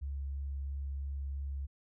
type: tone with vibrato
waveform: sine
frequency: 69.3 Hz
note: C#2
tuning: in tune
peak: -35 dBFS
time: 0.01-1.67 s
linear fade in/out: 20 ms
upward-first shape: sine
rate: 3 Hz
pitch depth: 8 cents each way
effects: none